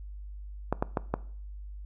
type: clicks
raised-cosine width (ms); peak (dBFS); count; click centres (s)
1; -12; 4; 0.726 / 0.825 / 0.972 / 1.14
effects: noise-tail reverb RT60 0.5 s tail -19 dB re dry + added 50 Hz sine -39 dBFS peak until 1.85 s